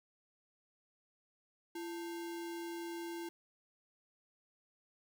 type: tone with sample-and-hold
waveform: sine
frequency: 338.6 Hz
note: E4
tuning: 46 cents sharp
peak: -40 dBFS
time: 1.75-3.29 s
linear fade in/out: 5 ms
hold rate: 1225 Hz
effects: none